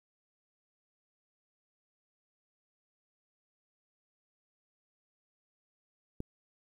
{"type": "click", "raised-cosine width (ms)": 3, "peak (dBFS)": -24, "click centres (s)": 6.204, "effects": ["10-bit"]}